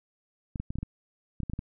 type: clicks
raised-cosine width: 5 ms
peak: -21 dBFS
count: 11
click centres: 0.558 / 0.6 / 0.705 / 0.756 / 0.786 / 0.83 / 1.403 / 1.433 / 1.498 / 1.535 / 1.591 s
effects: none